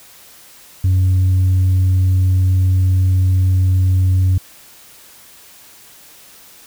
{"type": "tone", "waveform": "sine", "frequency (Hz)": 92.8, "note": "F#2", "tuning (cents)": 6, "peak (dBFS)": -8, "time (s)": [0.84, 4.38], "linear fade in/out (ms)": 5, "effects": ["tanh soft clip ceiling -9 dBFS", "white hiss -43 dBFS RMS until 6.66 s"]}